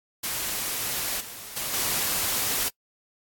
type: noise with level steps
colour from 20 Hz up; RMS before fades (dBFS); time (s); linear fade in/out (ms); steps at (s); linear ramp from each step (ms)
white; -29 / -40 / -30 / -26; 0.23-2.69; 10; 1.2 / 1.56 / 1.73; 10
effects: noise-tail reverb RT60 0.1 s tail -24 dB re dry + AAC 64 kbps